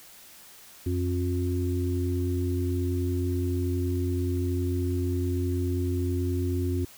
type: harmonic tone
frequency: 89.4 Hz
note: F2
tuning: 41 cents sharp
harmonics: 1 / 3 / 4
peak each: -26 / -31 / -32 dBFS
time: 0.86-6.85 s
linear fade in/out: 5 ms
effects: white hiss -50 dBFS RMS until 6.97 s